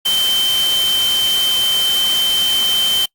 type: tone in noise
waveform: sine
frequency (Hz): 3100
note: G7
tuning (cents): -20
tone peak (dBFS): -13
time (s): 0.05-3.06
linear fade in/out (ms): 10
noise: white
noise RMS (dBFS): -23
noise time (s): 0.05-3.06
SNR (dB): +7
effects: noise-tail reverb RT60 0.1 s tail -24 dB re dry + Opus 48 kbps